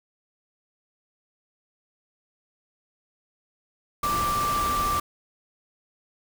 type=tone in noise; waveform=sine; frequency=1174.7 Hz; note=D6; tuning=in tune; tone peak=-23 dBFS; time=4.03-5 s; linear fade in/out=5 ms; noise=pink; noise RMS=-31 dBFS; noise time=4.03-5 s; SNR=+5 dB; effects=none